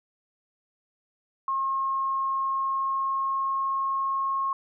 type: tone with pitch glide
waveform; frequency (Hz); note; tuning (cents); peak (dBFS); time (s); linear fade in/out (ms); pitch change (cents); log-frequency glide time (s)
sine; 1077 to 1083.9; C6 to C#6; +50 to -39; -24; 1.48-4.53; 2; +11; 2.41-4.32
effects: none